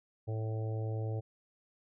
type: harmonic tone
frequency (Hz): 110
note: A2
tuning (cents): 0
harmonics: 1 / 3 / 4 / 5 / 6 / 7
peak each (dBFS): -33 / -47 / -44 / -47 / -52 / -51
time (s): 0.27-1.21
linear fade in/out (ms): 20
effects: none